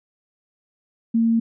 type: tone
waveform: sine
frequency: 228.4 Hz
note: A#3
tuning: 35 cents flat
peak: -15 dBFS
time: 1.14-1.4 s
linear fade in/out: 10 ms
effects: none